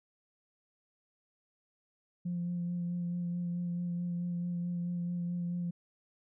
sine tone with vibrato, 174.61 Hz, F3, in tune, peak -31 dBFS, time 2.25-5.71 s, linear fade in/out 10 ms, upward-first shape sine, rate 4.6 Hz, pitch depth 16 cents each way, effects tanh soft clip ceiling -28 dBFS

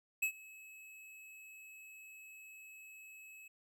square tone with ADSR envelope, 2582 Hz, E7, 37 cents flat, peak -30 dBFS, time 0.22-3.48 s, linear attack 10 ms, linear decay 86 ms, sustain -23 dB, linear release 6 ms, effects none

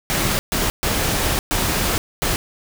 pink noise bursts at uneven times, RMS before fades -20 dBFS, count 5, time 0.1-0.39 / 0.52-0.7 / 0.83-1.39 / 1.51-1.98 / 2.22-2.36 s, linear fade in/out 0 ms, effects none

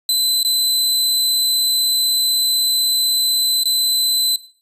sawtooth tone with dropouts, 4032 Hz, B7, 35 cents sharp, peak -11 dBFS, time 0.09-4.36 s, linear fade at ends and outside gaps 2 ms, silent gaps 0.431-0.448 / 3.635-3.655 s, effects noise-tail reverb RT60 0.4 s tail -17 dB re dry + resampled to 32000 Hz

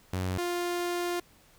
sawtooth tone pair in turn, 92.5 / 350.7 Hz, F#2 / F4, 0 / +7 cents, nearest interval octave + major seventh, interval 2307 cents, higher second, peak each -25 dBFS, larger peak neither, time 0.13-0.38 / 0.38-1.2 s, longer second, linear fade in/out 5 ms, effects pink hiss -60 dBFS RMS until 1.58 s

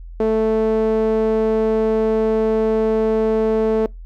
sawtooth tone with band-pass filter, 220 Hz, A3, in tune, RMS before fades -17 dBFS, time 0.2-3.86 s, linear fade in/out 0 ms, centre 450 Hz, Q 2.5, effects noise-tail reverb RT60 0.2 s tail -25 dB re dry + added 42 Hz sine -32 dBFS peak until 4.05 s

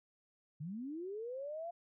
sine linear sweep, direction up, 138.59 to 698.5 Hz, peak -40 dBFS, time 0.6-1.71 s, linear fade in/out 10 ms, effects none

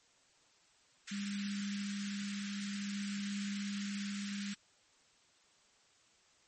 pink high-pass noise, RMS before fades -46 dBFS, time 1.07-4.55 s, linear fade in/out 10 ms, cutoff 1400 Hz, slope 48 dB/octave
sine tone with tremolo, 201 Hz, G3, 44 cents sharp, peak -36 dBFS, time 1.11-4.54 s, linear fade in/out 10 ms, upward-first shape triangle, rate 0.55 Hz, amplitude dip 25%
effects white hiss -68 dBFS RMS until 6.47 s + MP3 32 kbps

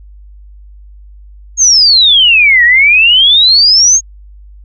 sine exponential two-way sweep, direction down then up, 6645 to 1864.7 to 6645 Hz, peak -3 dBFS, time 1.57-4.01 s, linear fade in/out 50 ms, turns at 2.64 s, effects added 50 Hz sine -32 dBFS peak until 4.64 s

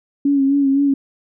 sine tone with vibrato, 277.2 Hz, C#4, in tune, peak -12 dBFS, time 0.25-0.94 s, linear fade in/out 5 ms, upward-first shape sine, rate 3.9 Hz, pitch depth 42 cents each way, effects none

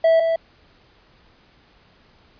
triangle tone pair in turn, 654 / 657.1 Hz, E5 / E5, -14 / -6 cents, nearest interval unison, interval 8 cents, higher second, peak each -10 / -15 dBFS, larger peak first, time 0.04-0.2 / 0.2-0.36 s, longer neither, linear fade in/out 5 ms, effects pink hiss -55 dBFS RMS until 2.39 s + resampled to 11025 Hz

